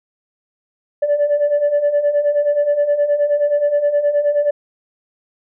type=beating tone pair; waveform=sine; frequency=576 / 585.5 Hz; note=D5 / D5; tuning=-34 / -5 cents; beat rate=9.5 Hz; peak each=-18 / -13 dBFS; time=1.02-4.51 s; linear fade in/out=10 ms; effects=tanh soft clip ceiling -9 dBFS